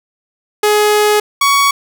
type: tone pair in turn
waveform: sawtooth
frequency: 420 / 1121.3 Hz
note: G#4 / C#6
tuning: +19 / +20 cents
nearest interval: octave + perfect fourth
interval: 1701 cents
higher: second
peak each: -5 dBFS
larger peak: neither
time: 0.63-1.2 / 1.41-1.71 s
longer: first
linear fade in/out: 5 ms
effects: none